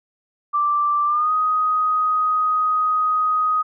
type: tone with pitch glide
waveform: sine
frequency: 1174.7 to 1251.8 Hz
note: D6 to D#6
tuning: 0 to +10 cents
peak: -16 dBFS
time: 0.53-3.63 s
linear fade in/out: 20 ms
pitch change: +110 cents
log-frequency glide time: 1.06-1.32 s
effects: none